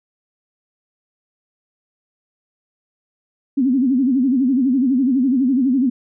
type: tone with vibrato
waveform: sine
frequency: 260.1 Hz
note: C4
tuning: 10 cents flat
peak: -13 dBFS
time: 3.57-5.9 s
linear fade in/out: 10 ms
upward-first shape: sine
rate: 12 Hz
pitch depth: 140 cents each way
effects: none